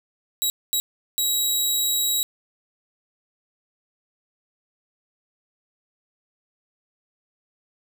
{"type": "tone bursts at uneven times", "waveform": "15% pulse", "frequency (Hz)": 3861, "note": "B7", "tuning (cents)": -40, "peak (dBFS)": -13, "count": 3, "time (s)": [[0.42, 0.5], [0.73, 0.8], [1.18, 2.23]], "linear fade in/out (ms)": 0, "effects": []}